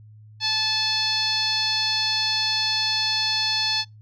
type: tone with low-pass filter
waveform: 10% pulse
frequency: 870 Hz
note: A5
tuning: 20 cents flat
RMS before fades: -23 dBFS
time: 0.4-3.85 s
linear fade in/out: 50 ms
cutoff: 4700 Hz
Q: 6.8
effects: noise-tail reverb RT60 0.2 s tail -24 dB re dry + added 107 Hz sine -44 dBFS peak until 4.01 s